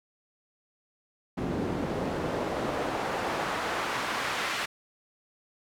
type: noise with band-pass filter sweep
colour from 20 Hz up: pink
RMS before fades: -31 dBFS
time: 1.37-4.66 s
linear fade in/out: 10 ms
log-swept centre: 250 to 1900 Hz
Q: 0.78
effects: none